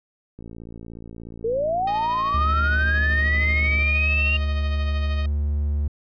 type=click train; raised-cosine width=3 ms; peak=-26 dBFS; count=196; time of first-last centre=0.39-3.823 s; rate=56.8 Hz
type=linear sweep; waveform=sine; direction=up; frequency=435.9 to 2800 Hz; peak=-20 dBFS; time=1.44-4.37 s; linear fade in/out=5 ms
type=tone with tremolo; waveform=10% pulse; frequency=622.3 Hz; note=D#5; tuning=in tune; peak=-23 dBFS; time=1.87-5.26 s; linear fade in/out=5 ms; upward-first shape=sine; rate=13 Hz; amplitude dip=45%
type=tone; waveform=triangle; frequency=73.1 Hz; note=D2; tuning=7 cents flat; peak=-18 dBFS; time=2.34-5.88 s; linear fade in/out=5 ms
effects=resampled to 11025 Hz